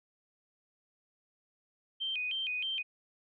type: tone with vibrato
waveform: sine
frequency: 2794 Hz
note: F7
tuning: in tune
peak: -32 dBFS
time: 2-2.83 s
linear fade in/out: 20 ms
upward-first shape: square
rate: 3.2 Hz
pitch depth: 200 cents each way
effects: none